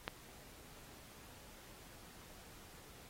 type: click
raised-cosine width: 0.3 ms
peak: -21 dBFS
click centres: 0.079 s
effects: pink hiss -58 dBFS RMS until 3.09 s + AAC 48 kbps